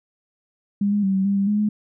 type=tone with pitch steps; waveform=sine; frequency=202 / 205.9 / 193.4 / 191.6 / 199.3 / 197.5 / 208.2 / 210.7 Hz; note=G#3 / G#3 / G3 / G3 / G3 / G3 / G#3 / G#3; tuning=-48 / -15 / -23 / -39 / +29 / +13 / +5 / +25 cents; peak=-17 dBFS; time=0.81-1.69 s; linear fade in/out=5 ms; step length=110 ms; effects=none